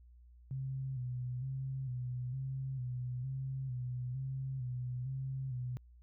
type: tone with vibrato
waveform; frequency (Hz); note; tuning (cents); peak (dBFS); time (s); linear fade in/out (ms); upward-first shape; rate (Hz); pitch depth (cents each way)
sine; 128.9; C3; -26; -36; 0.51-5.77; 0; square; 1.1; 57
effects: added 60 Hz sine -56 dBFS peak until 6.02 s